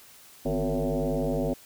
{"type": "tone with frequency modulation", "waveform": "sine", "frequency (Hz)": 148.3, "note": "D3", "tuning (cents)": 17, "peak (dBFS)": -24, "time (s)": [0.45, 1.54], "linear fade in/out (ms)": 10, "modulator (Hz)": 102, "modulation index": 5, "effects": ["white hiss -52 dBFS RMS until 1.65 s"]}